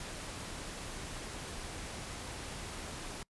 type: noise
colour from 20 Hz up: pink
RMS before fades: -43 dBFS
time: 0-3.23 s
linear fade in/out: 2 ms
effects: noise-tail reverb RT60 0.1 s tail -25 dB re dry + resampled to 24000 Hz